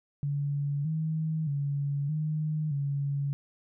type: tone with pitch steps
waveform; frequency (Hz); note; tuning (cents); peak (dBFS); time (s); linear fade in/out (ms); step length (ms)
sine; 143 / 158.1 / 142 / 154.1 / 141.1; D3 / D#3 / C#3 / D#3 / C#3; -46 / +28 / +42 / -16 / +31; -27; 0.23-3.33; 0; 620
effects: none